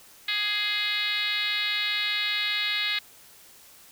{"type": "tone with frequency modulation", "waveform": "sine", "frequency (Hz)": 2940, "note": "F#7", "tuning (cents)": -12, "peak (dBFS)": -24, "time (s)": [0.28, 2.99], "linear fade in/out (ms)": 5, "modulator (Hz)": 425, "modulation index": 3, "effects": ["white hiss -52 dBFS RMS until 3.91 s"]}